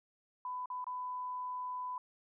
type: tone with dropouts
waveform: sine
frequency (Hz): 1000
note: B5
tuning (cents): +21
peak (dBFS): -37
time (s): 0.45-1.98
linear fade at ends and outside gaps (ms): 2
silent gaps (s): 0.658-0.701 / 0.843-0.867
effects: none